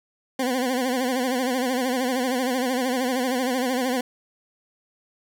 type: tone with vibrato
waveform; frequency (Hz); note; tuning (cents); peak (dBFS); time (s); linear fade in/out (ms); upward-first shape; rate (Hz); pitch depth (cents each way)
20% pulse; 254.4; C4; -48; -17; 0.39-4.01; 5; sine; 13; 86
effects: none